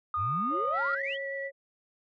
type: tone with pitch glide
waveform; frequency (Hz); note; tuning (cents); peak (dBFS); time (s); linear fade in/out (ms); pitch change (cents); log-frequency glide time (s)
sine; 1227 to 1401.3; D#6 to F6; -25 to +5; -27; 0.14-0.95; 2; +230; 0.71-0.81
type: exponential sweep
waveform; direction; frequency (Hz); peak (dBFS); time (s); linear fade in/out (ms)
sine; up; 80.2 to 3425; -32; 0.16-1.18; 50
type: tone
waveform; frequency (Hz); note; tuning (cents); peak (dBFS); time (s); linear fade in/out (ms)
sine; 549; C#5; -17; -35; 0.5-1.52; 50
type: tone with vibrato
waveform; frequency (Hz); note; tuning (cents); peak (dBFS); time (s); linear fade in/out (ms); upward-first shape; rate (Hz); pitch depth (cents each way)
sine; 1951; B6; -22; -35; 0.72-1.51; 50; sine; 8.4; 13
effects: tanh soft clip ceiling -19 dBFS